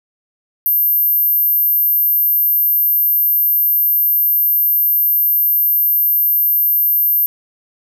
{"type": "tone", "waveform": "sine", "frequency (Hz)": 12970, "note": "G#9", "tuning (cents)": -42, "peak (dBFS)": -11, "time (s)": [0.66, 7.26], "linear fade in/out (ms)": 0, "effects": []}